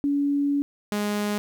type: tone pair in turn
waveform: sine / sawtooth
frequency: 284.4 / 207.3 Hz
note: C#4 / G#3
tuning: +45 / -3 cents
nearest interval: perfect fourth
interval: 548 cents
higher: first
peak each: -20 / -20 dBFS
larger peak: neither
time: 0.04-0.62 / 0.92-1.38 s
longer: first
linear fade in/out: 0 ms
effects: 10-bit